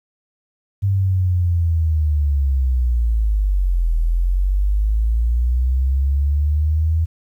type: linear two-way sweep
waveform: sine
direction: down then up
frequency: 99.6 to 40.11 to 81.9 Hz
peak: -14 dBFS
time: 0.82-7.06 s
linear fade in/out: 20 ms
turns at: 3.95 s
effects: 9-bit